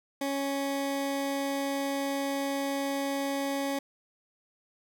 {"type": "tone", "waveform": "20% pulse", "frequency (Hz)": 277.2, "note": "C#4", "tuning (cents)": 0, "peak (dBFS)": -24, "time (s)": [0.21, 3.79], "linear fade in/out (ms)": 5, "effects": []}